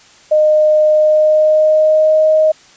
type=tone with pitch glide; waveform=sine; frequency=613 to 624.4 Hz; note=D#5 to D#5; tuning=-26 to +6 cents; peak=-7 dBFS; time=0.31-2.52 s; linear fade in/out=10 ms; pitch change=+32 cents; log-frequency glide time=0.91-2.27 s; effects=white hiss -44 dBFS RMS until 2.76 s + resampled to 16000 Hz